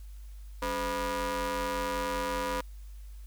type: ring-modulated tone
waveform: sawtooth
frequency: 233.1 Hz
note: A#3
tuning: in tune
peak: -23 dBFS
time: 0.62-2.61 s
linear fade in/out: 5 ms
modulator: 744 Hz
effects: added 50 Hz sine -42 dBFS peak until 3.26 s + white hiss -63 dBFS RMS until 3.26 s

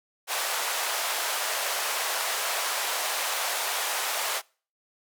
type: band-pass noise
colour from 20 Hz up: pink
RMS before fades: -29 dBFS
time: 0.27-4.42 s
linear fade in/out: 50 ms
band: 610 to 16000 Hz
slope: 24 dB/octave
effects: noise-tail reverb RT60 0.4 s tail -25 dB re dry

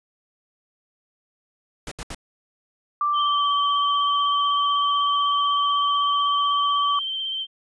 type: noise bursts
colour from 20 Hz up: pink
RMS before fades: -33 dBFS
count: 3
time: 1.87-2.147 s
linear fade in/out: 2 ms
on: 45 ms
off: 71 ms
type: tone with pitch glide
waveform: sine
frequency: 1174.7 to 1147.2 Hz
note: D6 to D6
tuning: 0 to -41 cents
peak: -19 dBFS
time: 3.01-6.99 s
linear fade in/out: 2 ms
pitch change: -41 cents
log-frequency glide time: 3.13-3.52 s
type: tone with vibrato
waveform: sine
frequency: 3124 Hz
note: G7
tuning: 7 cents flat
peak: -25 dBFS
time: 3.13-7.47 s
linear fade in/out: 50 ms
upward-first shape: triangle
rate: 16 Hz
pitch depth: 31 cents each way
effects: resampled to 22050 Hz

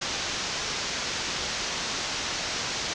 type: low-pass noise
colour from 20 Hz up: white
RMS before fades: -31 dBFS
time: 0.01-2.94 s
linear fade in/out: 10 ms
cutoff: 6500 Hz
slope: 48 dB/octave
effects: none

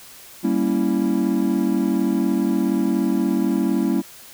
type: chord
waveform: triangle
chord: G diminished seventh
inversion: none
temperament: equal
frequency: 196 / 233.1 / 277.2 / 329.6 Hz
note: G3 / Bb3 / Db4 / Fb4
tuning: 0 / 0 / 0 / 0 cents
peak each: -21 dBFS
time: 0.43-4.02 s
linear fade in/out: 20 ms
effects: white hiss -43 dBFS RMS until 4.33 s

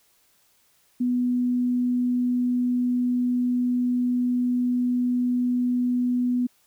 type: tone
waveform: sine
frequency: 246.9 Hz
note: B3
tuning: in tune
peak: -20 dBFS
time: 1-6.47 s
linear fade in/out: 10 ms
effects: white hiss -63 dBFS RMS until 6.66 s

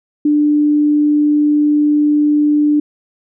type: tone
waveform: sine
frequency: 296.7 Hz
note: D4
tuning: 18 cents sharp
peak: -9 dBFS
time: 0.25-2.8 s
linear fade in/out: 5 ms
effects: none

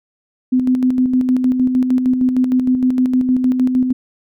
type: tone with tremolo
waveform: sine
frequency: 254.4 Hz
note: C4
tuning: 48 cents flat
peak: -10 dBFS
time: 0.52-3.93 s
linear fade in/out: 10 ms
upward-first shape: square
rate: 6.5 Hz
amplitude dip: 45%
effects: none

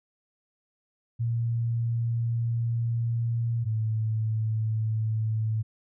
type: tone pair in turn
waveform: sine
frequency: 116.54 / 110 Hz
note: A#2 / A2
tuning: 0 / 0 cents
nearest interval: minor second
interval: 100 cents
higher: first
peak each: -24 dBFS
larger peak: neither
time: 1.19-3.65 / 3.65-5.63 s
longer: first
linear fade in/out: 20 ms
effects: none

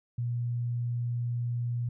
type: tone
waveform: sine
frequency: 120 Hz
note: B2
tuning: 49 cents flat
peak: -28 dBFS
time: 0.18-1.89 s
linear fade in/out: 5 ms
effects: none

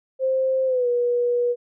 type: tone with pitch glide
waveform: sine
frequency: 525 to 484.2 Hz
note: C5 to B4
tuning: +6 to -34 cents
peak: -18 dBFS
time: 0.19-1.56 s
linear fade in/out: 50 ms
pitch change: -140 cents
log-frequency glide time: 0.66-0.88 s
effects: none

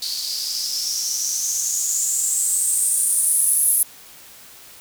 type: noise with band-pass filter sweep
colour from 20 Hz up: violet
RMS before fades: -21 dBFS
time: 0.02-3.83 s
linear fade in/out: 2 ms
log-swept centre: 4400 to 11000 Hz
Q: 7.8
effects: white hiss -44 dBFS RMS until 4.8 s

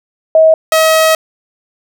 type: tone pair in turn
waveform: sine / sawtooth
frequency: 638 / 638 Hz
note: D#5 / D#5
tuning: +43 / +43 cents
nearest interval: unison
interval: 0 cents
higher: neither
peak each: -3 dBFS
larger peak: neither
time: 0.35-0.54 / 0.72-1.15 s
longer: second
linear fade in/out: 2 ms
effects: none

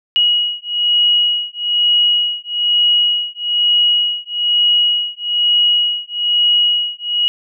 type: beating tone pair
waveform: sine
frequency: 2902 / 2903.1 Hz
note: F#7 / F#7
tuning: -34 / -34 cents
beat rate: 1.1 Hz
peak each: -15 dBFS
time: 0.16-7.28 s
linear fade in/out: 0 ms
effects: none

